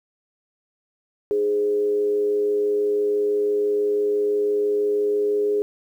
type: tone with frequency modulation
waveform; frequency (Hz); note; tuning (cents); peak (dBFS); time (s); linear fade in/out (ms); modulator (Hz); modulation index
sine; 415.1; G#4; -1; -18; 1.31-5.62; 0; 106; 0.3
effects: 9-bit